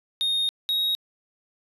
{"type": "tone pair in turn", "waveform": "triangle", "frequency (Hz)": [3700, 3782], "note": ["A#7", "A#7"], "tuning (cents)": [-14, 24], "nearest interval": "unison", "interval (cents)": 38, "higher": "second", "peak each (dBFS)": -20, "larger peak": "neither", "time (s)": [[0.21, 0.49], [0.69, 0.95]], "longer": "first", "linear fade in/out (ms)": 0, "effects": ["resampled to 32000 Hz"]}